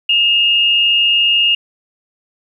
sine tone pair together, 2637 / 2837 Hz, E7 / F7, 0 / +27 cents, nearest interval minor second, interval 127 cents, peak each -19 / -10 dBFS, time 0.09-1.55 s, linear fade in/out 5 ms, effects 8-bit

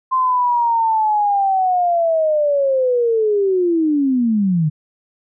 sine linear sweep, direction down, 1046.5 to 146.83 Hz, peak -13 dBFS, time 0.11-4.7 s, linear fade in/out 20 ms, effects none

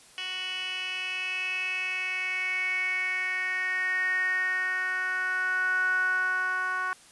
10% pulse tone with band-pass filter sweep, 370 Hz, F#4, in tune, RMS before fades -29 dBFS, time 0.18-6.93 s, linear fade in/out 0 ms, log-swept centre 3100 to 1300 Hz, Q 8, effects white hiss -54 dBFS RMS until 7.11 s + resampled to 24000 Hz

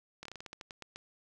slowing click train, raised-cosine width 0.2 ms, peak -27 dBFS, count 12, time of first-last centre 0.23-0.96 s, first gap 24 ms, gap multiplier 1.19, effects none

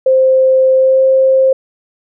sine tone with pitch glide, 523.3 to 528.5 Hz, C5 to C5, 0 to +17 cents, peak -6 dBFS, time 0.06-1.53 s, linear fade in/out 5 ms, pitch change +17 cents, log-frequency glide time 0.75-1.03 s, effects none

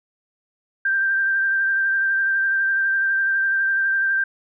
sine tone with vibrato, 1576 Hz, G6, 9 cents sharp, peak -17 dBFS, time 0.85-4.24 s, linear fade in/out 5 ms, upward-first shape sine, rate 12 Hz, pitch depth 19 cents each way, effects none

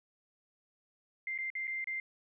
sine tone with dropouts, 2093 Hz, C7, in tune, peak -34 dBFS, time 1.27-2 s, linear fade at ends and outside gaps 2 ms, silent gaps 1.378-1.386 / 1.502-1.552 / 1.671-1.677 / 1.843-1.872 s, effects none

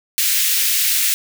white high-pass noise, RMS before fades -17 dBFS, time 0.18-1.14 s, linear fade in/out 0 ms, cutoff 1900 Hz, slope 24 dB/octave, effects none

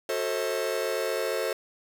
45% pulse chord, F# diminished seventh, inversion none, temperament just, 370 / 444 / 532.8 / 639.4 Hz, F#4 / A4 / C5 / Eb5, 0 / +16 / +31 / +47 cents, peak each -35 / -31 / -31 / -34 dBFS, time 0.09-1.53 s, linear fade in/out 2 ms, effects none

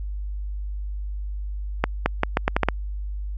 accelerating click train, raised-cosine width 0.5 ms, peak -3 dBFS, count 8, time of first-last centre 1.84-2.686 s, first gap 220 ms, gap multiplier 0.79, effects added 50 Hz sine -27 dBFS peak until 3.37 s

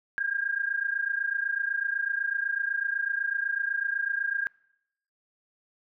sine tone pair together, 1600 / 1628 Hz, G6 / G#6, +35 / -35 cents, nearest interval unison, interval 30 cents, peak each -29 / -29 dBFS, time 0.18-4.47 s, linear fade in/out 0 ms, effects noise-tail reverb RT60 0.8 s tail -25 dB re dry

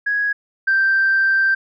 sine tone pair in turn, 1661.2 / 1568 Hz, G#6 / G6, 0 / 0 cents, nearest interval minor second, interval 100 cents, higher first, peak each -16 / -12 dBFS, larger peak second, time 0.06-0.33 / 0.67-1.55 s, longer second, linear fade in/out 10 ms, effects tanh soft clip ceiling -9 dBFS

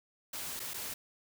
white noise with dropouts, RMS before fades -40 dBFS, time 0.33-0.94 s, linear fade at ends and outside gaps 5 ms, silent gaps 0.595-0.6 / 0.736-0.741 s, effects none

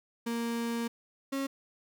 35% pulse tone pair in turn, 233.1 / 272.8 Hz, A#3 / C#4, 0 / -28 cents, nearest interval minor third, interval 272 cents, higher second, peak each -29 / -29 dBFS, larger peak neither, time 0.26-0.88 / 1.32-1.47 s, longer first, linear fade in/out 10 ms, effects none

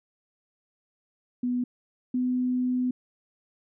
sine tone pair in turn, 246.9 / 251.2 Hz, B3 / B3, 0 / +30 cents, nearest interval unison, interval 30 cents, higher second, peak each -24 / -23 dBFS, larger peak second, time 1.43-1.64 / 2.14-2.91 s, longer second, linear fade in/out 5 ms, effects none

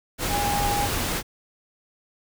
sine tone in noise, 816 Hz, G#5, 31 cents flat, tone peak -24 dBFS, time 0.29-0.89 s, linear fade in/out 50 ms, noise pink, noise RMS -26 dBFS, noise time 0.18-1.23 s, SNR -1 dB, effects none

